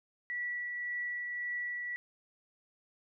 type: tone with tremolo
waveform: sine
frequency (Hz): 1948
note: B6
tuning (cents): -24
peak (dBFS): -33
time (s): 0.3-1.96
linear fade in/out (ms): 0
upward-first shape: triangle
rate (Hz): 1.8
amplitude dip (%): 30
effects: none